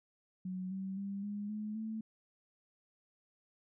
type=tone with pitch steps; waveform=sine; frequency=185 / 191.52 / 198.28 / 205.3 / 212.5 / 220 Hz; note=F#3 / G3 / G3 / G#3 / G#3 / A3; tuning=0 / -40 / +20 / -20 / +40 / 0 cents; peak=-37 dBFS; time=0.45-2.01 s; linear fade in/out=5 ms; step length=260 ms; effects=none